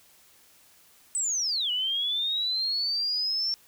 sine linear two-way sweep, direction down then up, 8200 to 2906 to 5460 Hz, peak -25 dBFS, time 1.15-3.54 s, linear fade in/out 0 ms, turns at 1.71 s, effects white hiss -58 dBFS RMS until 3.67 s

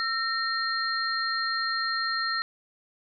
sine tone cluster, 1337 / 1842 / 4196 Hz, E6 / A#6 / C8, +24 / -21 / +4 cents, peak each -30 dBFS, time 0-2.42 s, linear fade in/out 0 ms, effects none

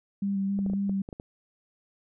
sine tone with vibrato, 197 Hz, G3, 9 cents sharp, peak -25 dBFS, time 0.22-1.02 s, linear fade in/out 5 ms, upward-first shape square, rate 3.7 Hz, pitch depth 16 cents each way
clicks, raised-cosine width 2 ms, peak -25 dBFS, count 8, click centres 0.59 / 0.663 / 0.699 / 0.735 / 0.895 / 1.089 / 1.128 / 1.199 s
effects none

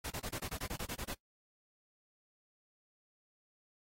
pink noise bursts, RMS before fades -41 dBFS, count 12, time 0.04-1.14 s, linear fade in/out 10 ms, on 66 ms, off 28 ms, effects noise-tail reverb RT60 0.1 s tail -19 dB re dry + AAC 48 kbps

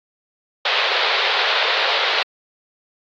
white band-pass noise, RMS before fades -19 dBFS, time 0.65-2.23 s, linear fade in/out 5 ms, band 430 to 4200 Hz, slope 48 dB/octave, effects AAC 48 kbps

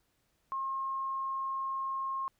sine tone, 1073 Hz, C6, 43 cents sharp, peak -32 dBFS, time 0.52-2.28 s, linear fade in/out 0 ms, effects pink hiss -75 dBFS RMS until 2.39 s

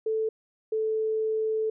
sine tone pair in turn, 440 / 438 Hz, A4 / A4, 0 / -8 cents, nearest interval unison, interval 8 cents, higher first, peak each -24 dBFS, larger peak neither, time 0.06-0.29 / 0.72-1.7 s, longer second, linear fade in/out 5 ms, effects none

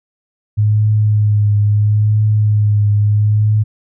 sine tone with vibrato, 105.3 Hz, G#2, 24 cents sharp, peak -9 dBFS, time 0.57-3.64 s, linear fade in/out 20 ms, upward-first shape triangle, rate 0.75 Hz, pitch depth 31 cents each way, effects none

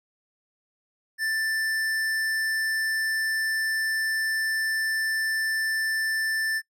triangle tone with hard clipping, 1770 Hz, A6, 10 cents sharp, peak -26 dBFS, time 1.18-6.62 s, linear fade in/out 50 ms, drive 17 dB, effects noise-tail reverb RT60 0.1 s tail -22 dB re dry

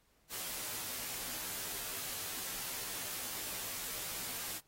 white noise with comb filter, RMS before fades -41 dBFS, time 0.29-4.61 s, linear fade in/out 50 ms, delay 14 ms, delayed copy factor -0.8, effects pink hiss -72 dBFS RMS until 4.67 s + AAC 48 kbps

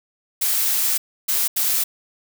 blue noise bursts at uneven times, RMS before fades -20 dBFS, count 3, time 0.41-0.98 / 1.28-1.48 / 1.56-1.84 s, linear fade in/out 10 ms, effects none

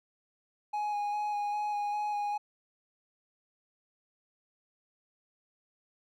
triangle tone with vibrato, 830.6 Hz, G#5, in tune, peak -28 dBFS, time 0.73-2.38 s, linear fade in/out 10 ms, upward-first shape square, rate 2.5 Hz, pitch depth 13 cents each way, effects none

